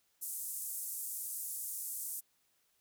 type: band-pass noise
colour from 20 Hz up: white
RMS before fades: -41 dBFS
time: 0.21-2.21 s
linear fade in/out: 20 ms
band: 8000 to 14000 Hz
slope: 24 dB/octave
effects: white hiss -75 dBFS RMS until 2.8 s